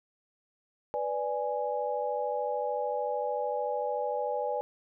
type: chord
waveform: sine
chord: G# diminished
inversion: first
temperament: equal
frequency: 493.9 / 587.3 / 830.6 Hz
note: B4 / D5 / G#5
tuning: 0 / 0 / 0 cents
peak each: -33 dBFS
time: 0.94-4.61 s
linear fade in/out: 0 ms
effects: none